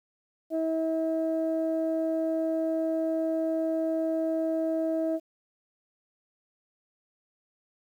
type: tone pair together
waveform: sine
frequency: 322.5 / 645 Hz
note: E4 / E5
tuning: -38 / -38 cents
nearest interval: octave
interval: 1200 cents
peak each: -27 dBFS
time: 0.5-5.2 s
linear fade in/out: 50 ms
effects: tanh soft clip ceiling -19 dBFS + 10-bit